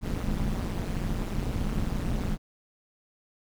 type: noise with amplitude modulation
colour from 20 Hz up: brown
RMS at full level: -25 dBFS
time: 0.01-2.38 s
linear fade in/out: 50 ms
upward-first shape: sine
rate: 182 Hz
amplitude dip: 95%
effects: none